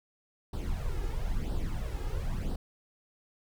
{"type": "noise with flanger", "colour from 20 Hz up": "brown", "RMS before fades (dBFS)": -32, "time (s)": [0.53, 2.56], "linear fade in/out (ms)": 5, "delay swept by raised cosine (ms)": [0.22, 2.42], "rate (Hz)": 1, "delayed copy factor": 0.7, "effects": []}